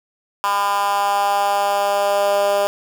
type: tone with high-pass filter sweep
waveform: 10% pulse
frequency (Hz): 201.4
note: G3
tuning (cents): +47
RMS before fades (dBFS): -18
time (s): 0.44-2.67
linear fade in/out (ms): 0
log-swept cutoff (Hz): 1000 to 550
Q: 3.9
effects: 7-bit